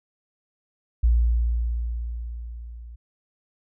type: tone with level ramp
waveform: sine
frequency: 58.27 Hz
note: A#1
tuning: in tune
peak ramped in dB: -14 to -38 dBFS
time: 1.03-2.96 s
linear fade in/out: 10 ms
effects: none